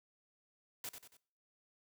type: noise with echo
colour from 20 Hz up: white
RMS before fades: -43 dBFS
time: 0.84-0.89 s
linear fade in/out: 2 ms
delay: 93 ms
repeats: 3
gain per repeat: -7 dB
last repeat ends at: 1.169 s
effects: noise-tail reverb RT60 0.5 s tail -21 dB re dry